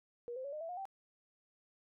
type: tone with pitch steps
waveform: sine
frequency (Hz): 478 / 518.3 / 561.9 / 609.2 / 660.6 / 716.2 / 776.5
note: A#4 / C5 / C#5 / D#5 / E5 / F5 / G5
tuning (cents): +43 / -16 / +23 / -37 / +4 / +43 / -17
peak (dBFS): -40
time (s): 0.28-0.854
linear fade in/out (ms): 0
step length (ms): 82
effects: none